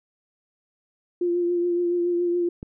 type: tone with vibrato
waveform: sine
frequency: 349.2 Hz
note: F4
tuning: in tune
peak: -20 dBFS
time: 1.21-2.49 s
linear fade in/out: 5 ms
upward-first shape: triangle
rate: 7.1 Hz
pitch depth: 28 cents each way
type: click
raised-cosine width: 3 ms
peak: -22 dBFS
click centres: 2.629 s
effects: none